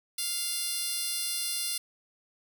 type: tone with high-pass filter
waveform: 10% pulse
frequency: 698.5 Hz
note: F5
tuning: in tune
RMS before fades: -32 dBFS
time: 0.18-1.78 s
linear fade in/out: 5 ms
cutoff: 6000 Hz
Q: 0.97
effects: none